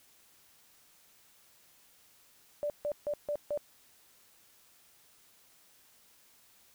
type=tone bursts; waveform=sine; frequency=587.3 Hz; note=D5; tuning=in tune; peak=-30 dBFS; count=5; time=2.63-3.575 s; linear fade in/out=0 ms; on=69 ms; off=150 ms; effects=white hiss -63 dBFS RMS until 6.74 s